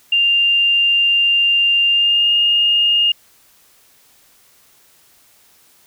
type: tone with pitch glide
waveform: sine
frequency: 2794 to 2835 Hz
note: F7 to F7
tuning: 0 to +25 cents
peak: -11 dBFS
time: 0.12-3.12 s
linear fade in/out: 5 ms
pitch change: +25 cents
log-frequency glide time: 1.87-2.32 s
effects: white hiss -52 dBFS RMS until 5.86 s